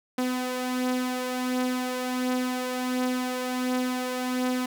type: beating tone pair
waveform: sawtooth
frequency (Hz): 252.2 / 253.6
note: B3 / B3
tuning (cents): +36 / +46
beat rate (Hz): 1.4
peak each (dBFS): -23 / -29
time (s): 0.18-4.66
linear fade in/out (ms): 5
effects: none